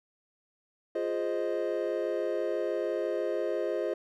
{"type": "chord", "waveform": "triangle", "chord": "F minor seventh", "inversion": "none", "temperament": "equal", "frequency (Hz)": [349.2, 415.3, 523.3, 622.3], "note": ["F4", "Ab4", "C5", "Eb5"], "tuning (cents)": [0, 0, 0, 0], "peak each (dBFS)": -32, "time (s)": [0.95, 3.94], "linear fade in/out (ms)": 5, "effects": []}